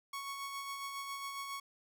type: tone with tremolo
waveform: sawtooth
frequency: 1108.7 Hz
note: C#6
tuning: in tune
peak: -35 dBFS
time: 0.13-1.6 s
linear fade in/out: 5 ms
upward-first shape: sine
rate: 7.3 Hz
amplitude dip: 35%
effects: none